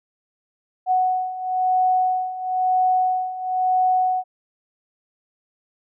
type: beating tone pair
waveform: sine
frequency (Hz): 740 / 741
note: F#5 / F#5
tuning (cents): 0 / +2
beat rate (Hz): 1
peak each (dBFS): -23 / -19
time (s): 0.86-4.24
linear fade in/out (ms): 50
effects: none